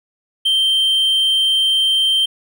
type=tone; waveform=triangle; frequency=3136 Hz; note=G7; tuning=in tune; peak=-11 dBFS; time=0.45-2.26 s; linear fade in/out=10 ms; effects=none